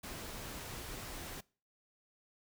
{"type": "noise", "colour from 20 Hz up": "pink", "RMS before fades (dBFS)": -45, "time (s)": [0.03, 1.41], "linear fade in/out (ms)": 10, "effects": ["noise-tail reverb RT60 0.4 s tail -24 dB re dry"]}